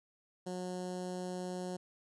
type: tone with notch filter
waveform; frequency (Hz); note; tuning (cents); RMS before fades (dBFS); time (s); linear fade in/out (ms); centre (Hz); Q
15% pulse; 181.7; F#3; -31; -40; 0.46-1.77; 10; 2200; 0.6
effects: resampled to 22050 Hz